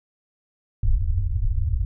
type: low-pass noise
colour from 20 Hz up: pink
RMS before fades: -21 dBFS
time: 0.83-1.85 s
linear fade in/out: 5 ms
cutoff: 110 Hz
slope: 96 dB/octave
effects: none